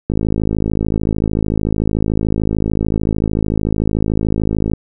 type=click train; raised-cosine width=3 ms; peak=-4 dBFS; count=249; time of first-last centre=0.1-4.736 s; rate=53.5 Hz; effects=none

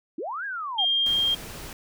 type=linear two-way sweep; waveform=sine; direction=up then down; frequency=261.6 to 1674 to 695 Hz; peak=-29 dBFS; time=0.18-0.85 s; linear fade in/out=5 ms; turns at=0.45 s
type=tone; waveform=sine; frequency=3207 Hz; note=G7; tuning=39 cents sharp; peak=-20 dBFS; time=0.78-1.35 s; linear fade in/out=10 ms
type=noise; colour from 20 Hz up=pink; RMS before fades=-39 dBFS; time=1.06-1.73 s; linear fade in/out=2 ms
effects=none

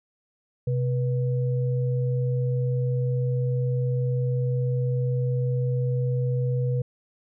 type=tone pair together; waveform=sine; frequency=128.96 / 486.9 Hz; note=C3 / B4; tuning=-25 / -25 cents; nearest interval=octave + major seventh; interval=2300 cents; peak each=-22 / -31 dBFS; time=0.67-6.82 s; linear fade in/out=5 ms; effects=none

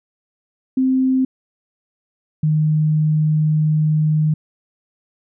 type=tone pair in turn; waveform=sine; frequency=260.8 / 154.09 Hz; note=C4 / D#3; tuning=-5 / -16 cents; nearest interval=major sixth; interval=911 cents; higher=first; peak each=-13 dBFS; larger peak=neither; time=0.77-1.25 / 2.43-4.34 s; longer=second; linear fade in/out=5 ms; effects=none

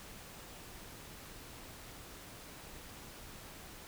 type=silence; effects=pink hiss -51 dBFS RMS until 3.87 s

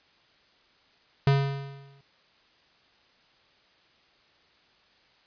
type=tone with exponential decay; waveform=square; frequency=138.59 Hz; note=C#3; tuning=in tune; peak=-17 dBFS; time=1.27-2.01 s; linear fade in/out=2 ms; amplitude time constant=160 ms; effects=white hiss -62 dBFS RMS until 5.26 s + resampled to 11025 Hz

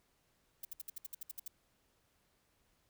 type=noise bursts; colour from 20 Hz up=violet; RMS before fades=-43 dBFS; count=11; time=0.63-1.48 s; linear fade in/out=5 ms; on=20 ms; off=63 ms; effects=pink hiss -75 dBFS RMS until 2.89 s

